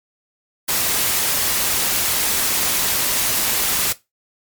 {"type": "noise", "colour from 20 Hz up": "white", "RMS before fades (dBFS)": -19, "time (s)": [0.68, 3.93], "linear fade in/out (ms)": 10, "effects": ["noise-tail reverb RT60 0.2 s tail -17 dB re dry", "MP3 96 kbps"]}